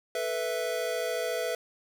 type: chord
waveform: square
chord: A suspended second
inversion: none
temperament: equal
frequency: 440 / 493.9 / 659.3 Hz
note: A4 / B4 / E5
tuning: 0 / 0 / 0 cents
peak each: -37 / -33 / -33 dBFS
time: 0.15-1.55 s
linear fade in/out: 2 ms
effects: none